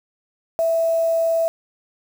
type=tone with quantisation; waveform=sine; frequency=659.3 Hz; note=E5; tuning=in tune; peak=-16 dBFS; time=0.59-1.48 s; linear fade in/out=0 ms; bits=6; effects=none